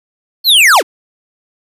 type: linear sweep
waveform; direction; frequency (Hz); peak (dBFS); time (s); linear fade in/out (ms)
square; down; 4435 to 229.7; -5; 0.44-0.83; 50
effects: resampled to 32000 Hz